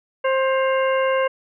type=harmonic tone with a mistuned harmonic; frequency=529 Hz; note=C5; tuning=19 cents sharp; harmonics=1 / 2 / 3 / 4 / 5; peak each=-18 / -24 / -28 / -30 / -32 dBFS; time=0.24-1.28 s; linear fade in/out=10 ms; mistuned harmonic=5; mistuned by=+90 cents; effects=none